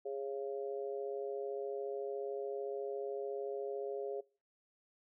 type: harmonic tone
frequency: 137.4 Hz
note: C#3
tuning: 15 cents flat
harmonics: 3 / 4 / 5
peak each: -39 / -43 / -48 dBFS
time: 0.05-4.21 s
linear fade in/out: 10 ms
effects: noise-tail reverb RT60 0.4 s tail -24 dB re dry